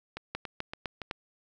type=two click trains; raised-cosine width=0.3 ms; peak=-17 / -21 dBFS; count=4 / 4; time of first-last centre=0.35-1.111 / 0.17-1.017 s; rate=3.94 / 3.54 Hz; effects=none